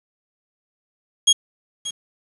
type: tone with echo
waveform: 25% pulse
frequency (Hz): 3284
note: G#7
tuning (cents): -20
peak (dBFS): -7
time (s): 1.27-1.33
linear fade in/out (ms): 10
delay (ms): 580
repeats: 1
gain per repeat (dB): -15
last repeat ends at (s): 1.91
effects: resampled to 24000 Hz + 7-bit